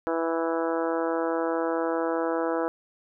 harmonic tone, 164.81 Hz, E3, in tune, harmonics 2 / 3 / 4 / 5 / 6 / 7 / 8 / 9 / 10, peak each -29 / -28 / -32 / -36 / -35 / -42 / -36 / -41 / -44 dBFS, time 0.07-2.68 s, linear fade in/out 0 ms, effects none

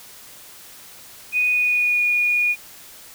sine tone with pitch glide, 2481 to 2445 Hz, D#7 to D#7, -6 to -31 cents, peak -16 dBFS, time 1.32-2.56 s, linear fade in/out 50 ms, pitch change -25 cents, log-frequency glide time 1.48-2.05 s, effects white hiss -43 dBFS RMS until 3.14 s

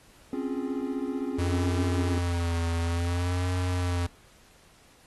triangle chord, Db major seventh, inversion third, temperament equal, 261.6 / 277.2 / 349.2 / 415.3 Hz, C4 / Db4 / F4 / Ab4, 0 / 0 / 0 / 0 cents, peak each -30 / -31 / -35 / -35 dBFS, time 0.33-2.18 s, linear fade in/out 2 ms
square tone with vibrato, 87.31 Hz, F2, in tune, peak -26 dBFS, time 1.38-4.07 s, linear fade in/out 10 ms, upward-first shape sine, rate 0.57 Hz, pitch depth 64 cents each way
effects pink hiss -57 dBFS RMS until 5.06 s + AAC 32 kbps

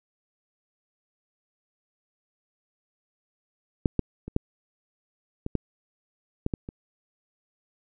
clicks, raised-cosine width 3 ms, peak -7 / -9 / -23 / -9 / -17 / -11 / -12 / -14 / -23 dBFS, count 9, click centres 3.858 / 3.993 / 4.28 / 4.364 / 5.464 / 5.553 / 6.464 / 6.538 / 6.689 s, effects none

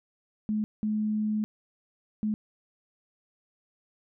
sine tone bursts at uneven times, 213.6 Hz, G#3, 49 cents sharp, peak -25 dBFS, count 3, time 0.49-0.64 / 0.83-1.44 / 2.23-2.34 s, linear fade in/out 0 ms, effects none

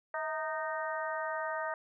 harmonic tone with a mistuned harmonic, 309.1 Hz, D#4, 11 cents flat, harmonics 2 / 3 / 4 / 5 / 6, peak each -37 / -39 / -40 / -41 / -42 dBFS, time 0.14-1.74 s, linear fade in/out 2 ms, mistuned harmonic 2, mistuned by +60 cents, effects none

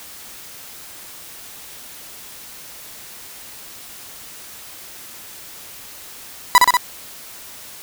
35% pulse tone with echo, 987.8 Hz, B5, in tune, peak -4 dBFS, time 6.55-6.58 s, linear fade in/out 0 ms, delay 63 ms, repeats 3, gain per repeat -2 dB, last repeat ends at 6.769 s, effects white hiss -38 dBFS RMS until 7.82 s

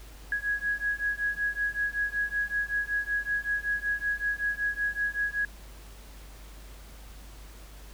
sine beating tone pair, 1661.2 / 1666.5 Hz, G#6 / G#6, 0 / +5 cents, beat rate 5.3 Hz, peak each -30 dBFS, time 0.32-5.45 s, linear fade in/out 2 ms, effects added 50 Hz sine -45 dBFS peak until 7.93 s + pink hiss -52 dBFS RMS until 7.93 s

